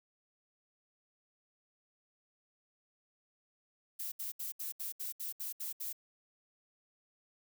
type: noise bursts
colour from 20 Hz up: violet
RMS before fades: -40 dBFS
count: 10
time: 3.99-5.929 s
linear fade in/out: 10 ms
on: 130 ms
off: 71 ms
effects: none